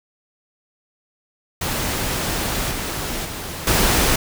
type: noise with level steps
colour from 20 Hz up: pink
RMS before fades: -23 / -26 / -30 / -17 dBFS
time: 1.61-4.16 s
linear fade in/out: 5 ms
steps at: 2.71 / 3.25 / 3.67 s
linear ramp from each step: 2 ms
effects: none